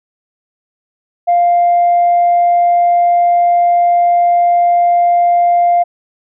sine tone, 698.5 Hz, F5, in tune, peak -6 dBFS, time 1.27-5.84 s, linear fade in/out 20 ms, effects tanh soft clip ceiling -4 dBFS

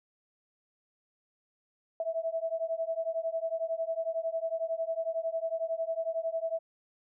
sine beating tone pair, 650 / 661 Hz, E5 / E5, -24 / +5 cents, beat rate 11 Hz, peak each -33 / -33 dBFS, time 2-6.59 s, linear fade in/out 2 ms, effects none

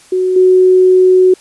sine tone with level steps, 370 Hz, F#4, in tune, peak -10 / -4 dBFS, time 0.12-1.34 s, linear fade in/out 5 ms, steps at 0.36 s, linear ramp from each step 5 ms, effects white hiss -43 dBFS RMS until 1.4 s + resampled to 24000 Hz

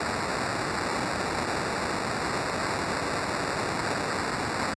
blue noise with sample-and-hold, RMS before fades -29 dBFS, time 0-4.74 s, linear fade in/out 5 ms, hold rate 3150 Hz, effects high-pass 80 Hz 12 dB/octave + resampled to 22050 Hz

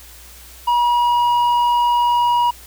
sine tone with tanh clipping, 961 Hz, B5, 48 cents flat, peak -14 dBFS, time 0.67-2.51 s, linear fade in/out 10 ms, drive 6 dB, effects added 60 Hz sine -43 dBFS peak until 2.66 s + white hiss -42 dBFS RMS until 2.66 s

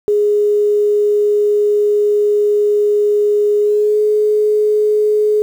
sine tone with pitch glide, 415.5 to 423.3 Hz, G#4 to G#4, +1 to +33 cents, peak -10 dBFS, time 0.08-5.42 s, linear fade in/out 0 ms, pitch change +32 cents, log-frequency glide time 3.59-3.99 s, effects 7-bit

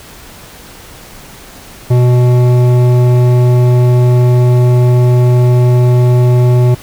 sine tone with hard clipping, 123.47 Hz, B2, in tune, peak -7 dBFS, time 1.9-6.75 s, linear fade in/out 10 ms, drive 12 dB, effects pink hiss -34 dBFS RMS until 6.82 s

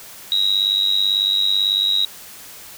sine tone with amplitude modulation, 3836 Hz, A#7, 49 cents sharp, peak -11 dBFS, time 0.32-2.05 s, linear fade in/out 0 ms, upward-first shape sine, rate 98.1 Hz, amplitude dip 90%, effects white hiss -39 dBFS RMS until 2.77 s

